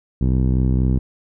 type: tone with low-pass filter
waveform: 10% pulse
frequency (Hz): 64.2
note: C2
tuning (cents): -32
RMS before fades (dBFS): -17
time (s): 0.21-0.99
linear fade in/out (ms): 5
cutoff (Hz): 200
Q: 0.57
effects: none